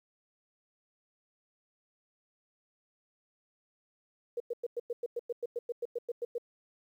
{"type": "tone bursts", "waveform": "sine", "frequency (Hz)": 476.5, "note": "A#4", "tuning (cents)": 38, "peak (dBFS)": -31, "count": 16, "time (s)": [4.37, 6.382], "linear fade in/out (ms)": 5, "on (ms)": 32, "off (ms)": 100, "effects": ["11-bit"]}